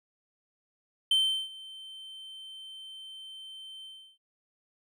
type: tone with ADSR envelope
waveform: triangle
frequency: 3100 Hz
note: G7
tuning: 20 cents flat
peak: -19 dBFS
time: 1.11-4.18 s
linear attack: 4 ms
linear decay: 370 ms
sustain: -22 dB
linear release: 340 ms
effects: none